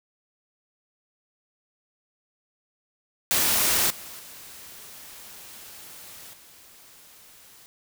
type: noise with level steps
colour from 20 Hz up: white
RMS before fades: -22 / -41 / -44 / -51 dBFS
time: 3.31-7.66 s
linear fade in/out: 0 ms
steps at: 3.9 / 4.19 / 6.33 s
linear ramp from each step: 5 ms
effects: none